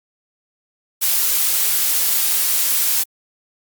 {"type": "noise", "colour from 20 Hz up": "blue", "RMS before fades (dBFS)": -17, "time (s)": [1.01, 3.04], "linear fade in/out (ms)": 20, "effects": ["Opus 48 kbps"]}